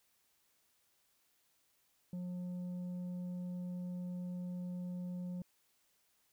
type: tone with tanh clipping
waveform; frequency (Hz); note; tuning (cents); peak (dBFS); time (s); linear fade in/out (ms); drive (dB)
sine; 179.1; F3; +44; -40; 2.13-5.42; 2; 5
effects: white hiss -75 dBFS RMS until 6.32 s